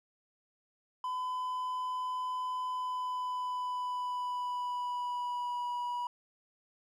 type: tone with pitch glide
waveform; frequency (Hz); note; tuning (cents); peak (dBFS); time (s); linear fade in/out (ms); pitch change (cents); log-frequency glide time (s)
triangle; 1009 to 972.9; B5 to B5; +37 to -26; -31; 1.04-6.07; 2; -63; 2.67-5.7
effects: none

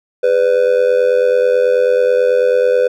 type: tone with amplitude modulation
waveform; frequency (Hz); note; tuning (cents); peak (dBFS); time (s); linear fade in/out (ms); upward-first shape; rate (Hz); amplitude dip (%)
triangle; 498.6; B4; +16; -4; 0.23-2.88; 10; sine; 89.2; 80
effects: none

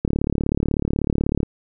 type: click train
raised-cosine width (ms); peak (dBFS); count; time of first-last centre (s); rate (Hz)
3; -7; 51; 0.05-1.431; 36.2
effects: none

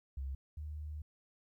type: tone pair in turn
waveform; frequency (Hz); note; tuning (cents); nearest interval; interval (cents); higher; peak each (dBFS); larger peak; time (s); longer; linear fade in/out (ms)
sine; 67.3 / 75.66; C2 / D#2; +49 / -48; major second; 203; second; -37 / -40; first; 0.17-0.35 / 0.57-1.02; second; 5
effects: 13-bit

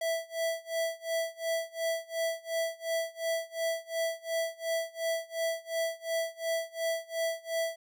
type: tone with tremolo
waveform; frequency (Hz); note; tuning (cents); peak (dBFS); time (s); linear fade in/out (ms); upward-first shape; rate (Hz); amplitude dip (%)
square; 659.3; E5; 0; -28; 0.01-7.76; 5; sine; 2.8; 95
effects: none

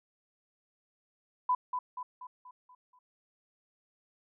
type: tone with echo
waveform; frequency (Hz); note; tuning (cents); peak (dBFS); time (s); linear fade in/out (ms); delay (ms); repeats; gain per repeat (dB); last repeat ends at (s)
sine; 999; B5; +20; -24; 1.49-1.55; 5; 240; 6; -6; 2.99
effects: none

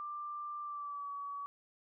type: tone with pitch glide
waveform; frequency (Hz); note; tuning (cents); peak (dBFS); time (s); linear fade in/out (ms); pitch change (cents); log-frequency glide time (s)
sine; 1184 to 1135.8; D6 to C#6; +14 to +42; -39; 0-1.46; 0; -72; 0.61-1.11
effects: none

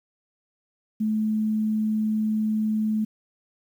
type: tone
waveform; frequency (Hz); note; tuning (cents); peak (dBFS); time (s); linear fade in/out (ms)
sine; 216.1; A3; -31; -21; 1-3.05; 10
effects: 9-bit

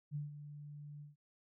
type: tone with ADSR envelope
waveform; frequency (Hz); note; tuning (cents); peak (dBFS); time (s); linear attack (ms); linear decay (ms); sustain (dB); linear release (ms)
sine; 146.83; D3; 0; -36; 0.11-1.16; 44; 150; -11; 150
effects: none

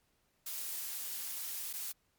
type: noise with dropouts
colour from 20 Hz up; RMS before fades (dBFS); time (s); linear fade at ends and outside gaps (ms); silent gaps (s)
blue; -40; 0.46-1.92; 5; 1.73-1.736
effects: pink hiss -75 dBFS RMS until 2.18 s + MP3 96 kbps

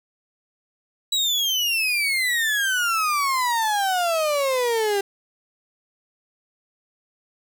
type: exponential sweep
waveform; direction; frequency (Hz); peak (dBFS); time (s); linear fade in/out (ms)
35% pulse; down; 3933 to 392; -18; 1.12-5.01; 5
effects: none

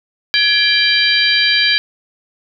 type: harmonic tone with a mistuned harmonic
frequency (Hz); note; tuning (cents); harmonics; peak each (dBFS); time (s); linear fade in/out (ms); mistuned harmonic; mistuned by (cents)
785; G5; +2; 2 / 3 / 4 / 5 / 6; -17 / -17 / -17 / -17 / -17; 0.34-1.78; 0; 2; +120
effects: none

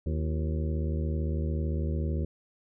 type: harmonic tone with a mistuned harmonic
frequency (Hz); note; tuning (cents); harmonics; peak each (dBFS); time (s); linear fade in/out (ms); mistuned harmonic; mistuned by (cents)
77.78; D#2; 0; 1 / 2 / 3 / 4 / 5 / 6 / 7; -28 / -34 / -38 / -40 / -42 / -44 / -45; 0.06-2.25; 5; 4; +130
effects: none

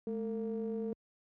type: ring-modulated tone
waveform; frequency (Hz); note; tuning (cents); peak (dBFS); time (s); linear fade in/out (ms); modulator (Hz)
triangle; 119.2; A#2; +39; -29; 0.07-0.93; 0; 333
effects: high-pass 60 Hz 12 dB/octave

